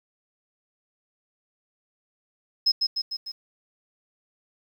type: tone with echo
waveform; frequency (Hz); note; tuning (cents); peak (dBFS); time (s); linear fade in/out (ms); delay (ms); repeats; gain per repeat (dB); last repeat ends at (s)
sine; 5140; E8; -45; -16; 2.66-2.72; 10; 150; 4; -4; 3.32
effects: tanh soft clip ceiling -12 dBFS + 9-bit